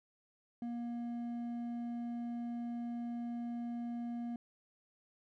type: tone with hard clipping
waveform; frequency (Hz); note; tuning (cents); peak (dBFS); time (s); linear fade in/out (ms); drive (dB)
sine; 237.2; A#3; +30; -39; 0.62-4.36; 2; 5
effects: none